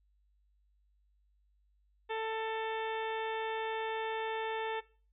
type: harmonic tone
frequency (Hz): 443.6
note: A4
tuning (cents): +14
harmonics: 1 / 2 / 3 / 4 / 5 / 6 / 7 / 8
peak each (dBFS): -36 / -38 / -48 / -44 / -48 / -48 / -53 / -50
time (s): 2.09-4.81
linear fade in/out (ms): 20
effects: noise-tail reverb RT60 0.4 s tail -20 dB re dry + added 50 Hz sine -68 dBFS peak until 5.12 s